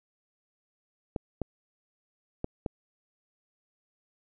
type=clicks; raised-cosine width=2 ms; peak=-17 dBFS; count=4; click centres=1.162 / 1.417 / 2.444 / 2.662 s; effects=none